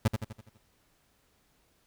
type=tone with echo; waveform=30% pulse; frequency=108.9 Hz; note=A2; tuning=17 cents flat; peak=-18 dBFS; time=0.05-0.08 s; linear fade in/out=5 ms; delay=83 ms; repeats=6; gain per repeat=-6 dB; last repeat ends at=0.578 s; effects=pink hiss -69 dBFS RMS until 1.86 s